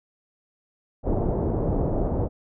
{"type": "low-pass noise", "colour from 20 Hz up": "pink", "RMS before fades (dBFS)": -24, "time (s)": [1.03, 2.29], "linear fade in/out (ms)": 50, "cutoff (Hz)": 700, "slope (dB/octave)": 24, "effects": []}